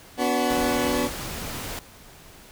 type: chord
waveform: 20% pulse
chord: B minor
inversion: none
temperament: equal with one note detuned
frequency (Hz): 246.9 / 287 / 370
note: B3 / D4 / F#4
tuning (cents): 0 / -40 / 0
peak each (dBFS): -20 / -21 / -23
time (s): 0.17-1.1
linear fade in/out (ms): 50
type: noise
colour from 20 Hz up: pink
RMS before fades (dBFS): -33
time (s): 0.5-1.79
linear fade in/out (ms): 0
effects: pink hiss -48 dBFS RMS until 2.51 s